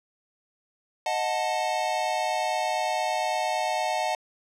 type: chord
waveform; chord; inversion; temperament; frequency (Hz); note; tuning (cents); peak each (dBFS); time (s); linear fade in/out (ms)
square; D# diminished; none; equal with one note detuned; 622.3 / 731.1 / 880; D#5 / F#5 / A5; 0 / -21 / 0; -31 / -29 / -30; 1.06-4.15; 2
effects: low-pass 8000 Hz 12 dB/octave